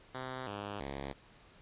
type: tone with pitch steps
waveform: 5% pulse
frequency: 129.5 / 102 / 69.2 Hz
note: C3 / G#2 / C#2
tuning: -17 / -31 / -2 cents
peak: -28 dBFS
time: 0.14-1.13 s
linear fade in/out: 10 ms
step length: 330 ms
effects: pink hiss -60 dBFS RMS until 1.61 s + resampled to 8000 Hz